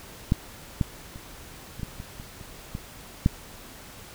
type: clicks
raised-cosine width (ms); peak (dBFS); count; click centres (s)
5; -7 / -10 / -27 / -25 / -18 / -24 / -27 / -30 / -19 / -6; 10; 0.321 / 0.812 / 1.159 / 1.796 / 1.832 / 2.001 / 2.199 / 2.412 / 2.751 / 3.261
effects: pink hiss -45 dBFS RMS until 4.14 s